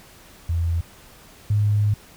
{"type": "tone pair in turn", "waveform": "sine", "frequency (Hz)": [84, 104.2], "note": ["E2", "G#2"], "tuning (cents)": [33, 6], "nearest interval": "major third", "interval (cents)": 373, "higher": "second", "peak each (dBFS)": [-19, -16], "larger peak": "second", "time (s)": [[0.49, 0.81], [1.5, 1.94]], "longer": "second", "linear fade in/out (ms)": 5, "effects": ["pink hiss -48 dBFS RMS until 2.16 s"]}